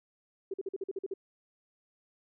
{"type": "tone bursts", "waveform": "sine", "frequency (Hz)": 386.4, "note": "G4", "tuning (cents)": -25, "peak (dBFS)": -32, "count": 9, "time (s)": [0.51, 1.139], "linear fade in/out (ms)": 5, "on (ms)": 29, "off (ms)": 46, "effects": []}